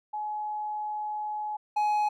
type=tone pair in turn; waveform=sine / triangle; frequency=846 / 840.6 Hz; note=G#5 / G#5; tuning=+32 / +21 cents; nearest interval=unison; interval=11 cents; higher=first; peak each=-30 / -21 dBFS; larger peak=second; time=0.13-1.57 / 1.76-2.09 s; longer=first; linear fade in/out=10 ms; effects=none